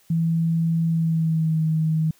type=tone with pitch glide; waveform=sine; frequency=164.81 to 158.37 Hz; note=E3 to D#3; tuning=0 to +31 cents; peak=-18 dBFS; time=0.1-2.11 s; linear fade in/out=5 ms; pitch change=-69 cents; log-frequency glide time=0.87-1.63 s; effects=white hiss -58 dBFS RMS until 2.19 s